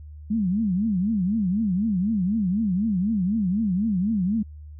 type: tone with vibrato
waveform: sine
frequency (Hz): 200.5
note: G3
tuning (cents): +39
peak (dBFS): -20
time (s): 0.3-4.43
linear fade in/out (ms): 10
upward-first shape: triangle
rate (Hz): 4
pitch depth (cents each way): 270
effects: added 75 Hz sine -38 dBFS peak until 4.79 s